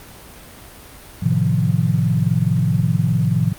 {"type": "chord", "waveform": "sine", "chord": "F dominant seventh", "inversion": "first", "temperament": "equal", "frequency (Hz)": [110, 130.81, 155.56, 174.61], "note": ["A2", "C3", "Eb3", "F3"], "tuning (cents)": [0, 0, 0, 0], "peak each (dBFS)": -20, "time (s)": [1.22, 3.53], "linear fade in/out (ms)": 10, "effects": ["pink hiss -40 dBFS RMS until 3.58 s", "Opus 32 kbps"]}